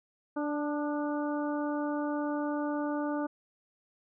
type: harmonic tone with a mistuned harmonic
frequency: 293.9 Hz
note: D4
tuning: 1 cent sharp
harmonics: 1 / 2 / 3 / 4 / 5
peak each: -31 / -36 / -39 / -42 / -44 dBFS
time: 0.36-3.27 s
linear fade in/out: 10 ms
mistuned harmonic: 4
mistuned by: +30 cents
effects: none